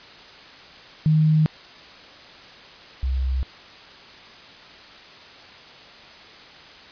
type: tone pair in turn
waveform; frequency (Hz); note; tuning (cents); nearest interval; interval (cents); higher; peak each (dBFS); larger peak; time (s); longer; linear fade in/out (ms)
sine; 155.56 / 65.22; D#3 / C2; 0 / -5; octave + minor third; 1505; first; -14 / -20; first; 1.06-1.46 / 3.03-3.43; neither; 0
effects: white hiss -44 dBFS RMS until 6.91 s + resampled to 11025 Hz